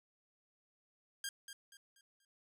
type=tone with echo; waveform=10% pulse; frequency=1608 Hz; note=G6; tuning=44 cents sharp; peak=-30 dBFS; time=1.24-1.29 s; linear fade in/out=2 ms; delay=240 ms; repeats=4; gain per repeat=-9 dB; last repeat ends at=2.25 s; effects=none